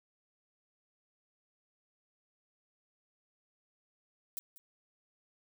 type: noise with echo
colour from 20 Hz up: violet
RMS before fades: -39 dBFS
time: 4.37-4.39 s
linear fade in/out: 0 ms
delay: 190 ms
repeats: 1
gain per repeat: -15 dB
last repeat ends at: 4.58 s
effects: none